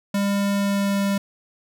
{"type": "tone with pitch glide", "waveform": "square", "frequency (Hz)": [200.3, 198.8], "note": ["G3", "G3"], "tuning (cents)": [38, 25], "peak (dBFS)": -20, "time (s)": [0.14, 1.18], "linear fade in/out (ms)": 5, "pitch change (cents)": -13, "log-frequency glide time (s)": [0.53, 1.02], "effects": []}